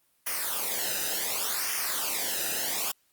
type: noise with flanger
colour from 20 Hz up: white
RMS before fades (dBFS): -30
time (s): 0.26-2.92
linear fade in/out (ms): 10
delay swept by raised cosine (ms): 0.25 to 0.91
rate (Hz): 0.68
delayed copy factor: -0.75
effects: white hiss -69 dBFS RMS until 3.12 s + Opus 32 kbps